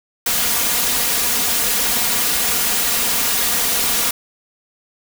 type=noise with comb filter; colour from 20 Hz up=white; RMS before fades=-18 dBFS; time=0.26-4.11 s; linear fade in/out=5 ms; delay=4.2 ms; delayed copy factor=+0.6; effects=none